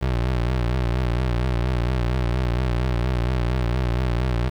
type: tone with vibrato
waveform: 25% pulse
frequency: 61.3 Hz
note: B1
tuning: 12 cents flat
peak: -16 dBFS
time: 0.01-4.5 s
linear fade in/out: 20 ms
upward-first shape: triangle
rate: 4.3 Hz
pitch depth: 120 cents each way
effects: low-pass 4000 Hz 12 dB/octave + 7-bit